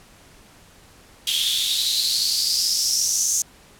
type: noise with high-pass filter sweep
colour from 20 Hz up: white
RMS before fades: -21 dBFS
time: 1.27-3.42 s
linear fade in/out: 2 ms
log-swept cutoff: 3200 to 6500 Hz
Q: 7.9
effects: pink hiss -50 dBFS RMS until 3.79 s + low-pass 12000 Hz 12 dB/octave